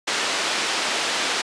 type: band-pass noise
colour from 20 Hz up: white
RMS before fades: -24 dBFS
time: 0.07-1.42 s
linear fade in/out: 10 ms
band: 310 to 4300 Hz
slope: 12 dB/octave
effects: resampled to 22050 Hz